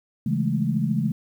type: chord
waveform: sine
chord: A major seventh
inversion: first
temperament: just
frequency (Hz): 137.5 / 165 / 206.2 / 220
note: C#3 / E3 / G#3 / A3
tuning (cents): -14 / +2 / -12 / 0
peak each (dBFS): -26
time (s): 0.26-1.12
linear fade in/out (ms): 5
effects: 9-bit